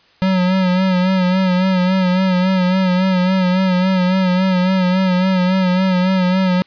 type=tone with vibrato; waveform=square; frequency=185 Hz; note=F#3; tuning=in tune; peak=-13 dBFS; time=0.22-6.62 s; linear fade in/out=0 ms; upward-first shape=sine; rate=3.6 Hz; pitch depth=48 cents each way; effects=white hiss -52 dBFS RMS until 6.66 s + resampled to 11025 Hz